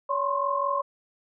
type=tone cluster; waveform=sine; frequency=565 / 1035 / 1080 Hz; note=C#5 / C6 / C#6; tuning=+33 / -19 / -45 cents; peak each=-29 / -28 / -27 dBFS; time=0.09-0.82 s; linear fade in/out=10 ms; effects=none